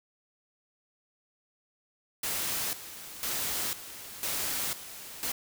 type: noise with tremolo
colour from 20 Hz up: white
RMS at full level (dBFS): -32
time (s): 2.23-5.32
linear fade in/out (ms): 5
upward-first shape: square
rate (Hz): 1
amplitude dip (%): 75
effects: none